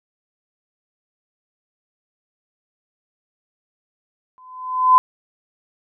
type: tone with exponential growth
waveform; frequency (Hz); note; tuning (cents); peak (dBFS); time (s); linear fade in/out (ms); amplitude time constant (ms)
sine; 1018; C6; -48; -5; 4.38-4.98; 0; 130
effects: none